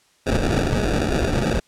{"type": "noise with sample-and-hold", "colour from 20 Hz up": "pink", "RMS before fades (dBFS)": -20, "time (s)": [0.26, 1.6], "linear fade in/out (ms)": 10, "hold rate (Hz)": 1050, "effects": ["white hiss -59 dBFS RMS until 1.67 s", "low-pass 8000 Hz 12 dB/octave"]}